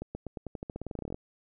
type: accelerating click train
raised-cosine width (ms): 2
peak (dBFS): -23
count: 20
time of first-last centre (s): 0.02-1.144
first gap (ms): 130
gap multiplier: 0.9
effects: none